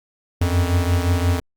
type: beating tone pair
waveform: square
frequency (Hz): 86.5 / 92.2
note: F2 / F#2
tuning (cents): -16 / -6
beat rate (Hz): 5.7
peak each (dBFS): -18 / -23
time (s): 0.41-1.4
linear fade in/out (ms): 5
effects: Opus 48 kbps